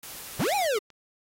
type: noise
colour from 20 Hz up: white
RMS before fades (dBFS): -41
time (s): 0.03-0.67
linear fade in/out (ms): 2
type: linear two-way sweep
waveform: square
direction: up then down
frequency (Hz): 87 to 848 to 388.4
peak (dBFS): -24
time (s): 0.39-0.79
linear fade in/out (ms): 10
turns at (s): 0.55
type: clicks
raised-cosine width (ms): 0.2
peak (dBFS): -34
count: 2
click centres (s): 0.654 / 0.903
effects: AAC 48 kbps